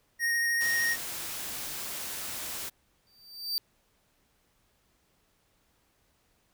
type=tone with vibrato; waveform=square; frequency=1864.7 Hz; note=A#6; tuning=in tune; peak=-26 dBFS; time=0.19-0.97 s; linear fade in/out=50 ms; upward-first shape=square; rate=13 Hz; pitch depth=8 cents each way
type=noise; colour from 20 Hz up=white; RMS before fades=-37 dBFS; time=0.6-2.7 s; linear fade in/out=20 ms
type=tone with exponential growth; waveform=45% pulse; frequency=4646 Hz; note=D8; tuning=20 cents flat; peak=-25 dBFS; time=3.07-3.58 s; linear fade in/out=0 ms; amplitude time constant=110 ms
effects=pink hiss -70 dBFS RMS until 6.53 s